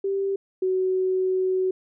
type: tone pair in turn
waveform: sine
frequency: 392 / 373.7 Hz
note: G4 / F#4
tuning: 0 / +17 cents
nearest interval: minor second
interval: 83 cents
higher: first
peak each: -22 / -20 dBFS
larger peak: second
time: 0.04-0.36 / 0.62-1.71 s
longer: second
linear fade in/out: 5 ms
effects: none